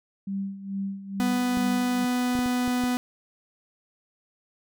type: tone with tremolo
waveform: sine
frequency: 196 Hz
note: G3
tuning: in tune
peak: -26 dBFS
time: 0.27-2.05 s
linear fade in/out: 5 ms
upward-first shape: sine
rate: 2.3 Hz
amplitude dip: 75%
type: tone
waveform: 45% pulse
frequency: 248.1 Hz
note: B3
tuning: 8 cents sharp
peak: -23 dBFS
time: 1.2-2.97 s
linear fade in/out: 0 ms
type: clicks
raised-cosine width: 3 ms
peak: -23 dBFS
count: 6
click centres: 1.573 / 2.353 / 2.39 / 2.46 / 2.678 / 2.838 s
effects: none